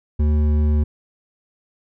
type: tone with hard clipping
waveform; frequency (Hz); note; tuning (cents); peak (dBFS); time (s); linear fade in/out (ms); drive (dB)
sine; 75.3; D2; +44; -16; 0.19-0.84; 10; 9
effects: none